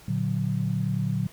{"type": "chord", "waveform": "sine", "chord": "Bb augmented", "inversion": "none", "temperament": "equal", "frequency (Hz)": [116.54, 146.83, 185], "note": ["Bb2", "D3", "F#3"], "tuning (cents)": [0, 0, 0], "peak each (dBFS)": [-28, -28, -28], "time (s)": [0.08, 1.27], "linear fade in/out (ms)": 5, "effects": ["pink hiss -51 dBFS RMS until 1.32 s"]}